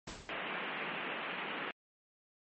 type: noise with exponential decay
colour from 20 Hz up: pink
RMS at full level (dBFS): -42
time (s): 0.07-0.63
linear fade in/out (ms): 5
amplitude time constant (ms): 120
type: band-pass noise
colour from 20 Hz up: white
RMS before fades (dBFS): -40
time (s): 0.29-1.71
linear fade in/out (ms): 0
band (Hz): 160 to 2900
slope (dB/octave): 48
effects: MP3 32 kbps